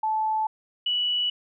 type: tone pair in turn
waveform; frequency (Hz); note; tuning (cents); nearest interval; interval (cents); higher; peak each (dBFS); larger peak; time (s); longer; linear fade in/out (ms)
sine; 871 / 2948; A5 / F#7; -18 / -7; octave + major sixth; 2111; second; -22; neither; 0.03-0.47 / 0.86-1.3; neither; 5
effects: none